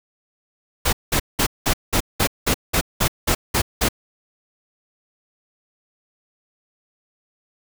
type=noise bursts; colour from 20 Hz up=pink; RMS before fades=-18 dBFS; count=12; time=0.85-3.888 s; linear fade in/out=10 ms; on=79 ms; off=190 ms; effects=none